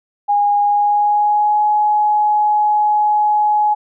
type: tone with pitch glide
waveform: sine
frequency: 820 to 841.6 Hz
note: G#5 to G#5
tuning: -22 to +23 cents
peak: -11 dBFS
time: 0.28-3.75 s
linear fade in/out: 20 ms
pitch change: +45 cents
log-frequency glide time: 0.61-1.63 s
effects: none